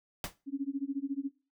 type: noise with exponential decay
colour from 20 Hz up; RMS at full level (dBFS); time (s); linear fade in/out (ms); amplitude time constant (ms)
pink; -32; 0.24-0.35; 1; 22
type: tone with tremolo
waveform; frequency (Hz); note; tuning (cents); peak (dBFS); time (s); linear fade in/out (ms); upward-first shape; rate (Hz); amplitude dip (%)
sine; 277.2; C#4; 0; -28; 0.46-1.31; 50; sine; 14; 100
effects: noise-tail reverb RT60 0.3 s tail -18 dB re dry